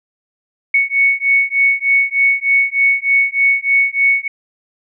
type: beating tone pair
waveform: sine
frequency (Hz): 2217 / 2220.3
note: C#7 / C#7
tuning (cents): 0 / +2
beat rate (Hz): 3.3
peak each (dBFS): -14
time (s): 0.74-4.28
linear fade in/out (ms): 5
effects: none

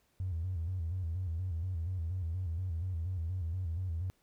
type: tone with vibrato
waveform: triangle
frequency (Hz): 87.2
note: F2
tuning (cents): -2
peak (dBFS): -29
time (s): 0.2-4.1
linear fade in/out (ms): 0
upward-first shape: square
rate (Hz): 4.2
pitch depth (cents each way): 110
effects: tanh soft clip ceiling -30 dBFS + pink hiss -73 dBFS RMS until 4.22 s

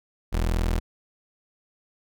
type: tone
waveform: 30% pulse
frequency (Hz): 41.32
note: E1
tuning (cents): +5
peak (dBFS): -19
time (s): 0.32-0.8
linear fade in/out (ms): 20
effects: none

